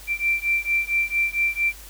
sine beating tone pair, 2349 / 2353.4 Hz, D7 / D7, 0 / +3 cents, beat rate 4.4 Hz, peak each -23 / -23 dBFS, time 0.07-1.73 s, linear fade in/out 50 ms, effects added 50 Hz sine -43 dBFS peak until 1.89 s + white hiss -44 dBFS RMS until 1.89 s

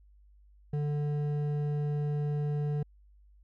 sine tone with hard clipping, 147.2 Hz, D3, 4 cents sharp, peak -30 dBFS, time 0.73-2.83 s, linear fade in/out 5 ms, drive 8 dB, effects added 50 Hz sine -56 dBFS peak until 3.43 s

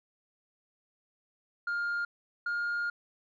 sine tone pair in turn, 1408 / 1416.2 Hz, F6 / F6, +14 / +24 cents, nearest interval unison, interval 10 cents, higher second, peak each -27 / -27 dBFS, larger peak neither, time 1.67-2.05 / 2.46-2.9 s, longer second, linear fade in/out 5 ms, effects tanh soft clip ceiling -28 dBFS

